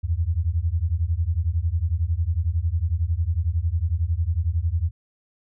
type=beating tone pair; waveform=sine; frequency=78.3 / 89.3 Hz; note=D#2 / F2; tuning=+11 / +39 cents; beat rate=11 Hz; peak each=-23 dBFS; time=0.03-4.91 s; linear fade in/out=20 ms; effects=none